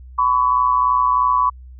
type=tone pair together; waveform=sine; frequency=1005 / 1128.1 Hz; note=B5 / C#6; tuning=+30 / +30 cents; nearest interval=major second; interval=200 cents; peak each=-16 dBFS; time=0.18-1.5 s; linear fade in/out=10 ms; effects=added 63 Hz sine -36 dBFS peak until 1.79 s